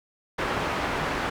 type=low-pass noise; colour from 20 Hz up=white; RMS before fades=-28 dBFS; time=0.38-1.3 s; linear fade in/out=10 ms; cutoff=1500 Hz; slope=12 dB/octave; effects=none